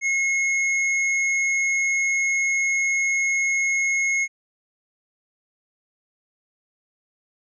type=tone; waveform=square; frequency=2167 Hz; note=C#7; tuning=40 cents flat; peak=-20 dBFS; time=0.01-4.28 s; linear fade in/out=50 ms; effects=resampled to 16000 Hz